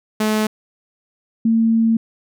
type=tone pair in turn; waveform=sawtooth / sine; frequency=215.3 / 226.2 Hz; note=A3 / A3; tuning=-37 / +48 cents; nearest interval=minor second; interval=85 cents; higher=second; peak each=-12 dBFS; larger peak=neither; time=0.2-0.47 / 1.45-1.97 s; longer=second; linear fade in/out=5 ms; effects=none